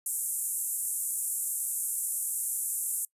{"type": "band-pass noise", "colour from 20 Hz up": "pink", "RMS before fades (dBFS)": -32, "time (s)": [0.06, 3.05], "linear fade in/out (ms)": 2, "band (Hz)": [7900, 13000], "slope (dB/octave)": 48, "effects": ["noise-tail reverb RT60 0.1 s tail -24 dB re dry", "resampled to 32000 Hz"]}